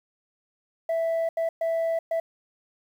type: tone bursts at uneven times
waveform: sine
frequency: 659.3 Hz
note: E5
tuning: in tune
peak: -20 dBFS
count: 4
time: 0.89-1.29 / 1.37-1.49 / 1.61-1.99 / 2.11-2.2 s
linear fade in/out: 5 ms
effects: tanh soft clip ceiling -22 dBFS + 9-bit